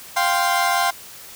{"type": "chord", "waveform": "30% pulse", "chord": "F suspended second", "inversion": "none", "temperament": "equal", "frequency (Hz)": [698.5, 784, 1046.5], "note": ["F5", "G5", "C6"], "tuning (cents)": [0, 0, 0], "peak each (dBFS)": -19, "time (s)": [0.16, 0.91], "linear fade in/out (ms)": 10, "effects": ["white hiss -40 dBFS RMS until 1.35 s"]}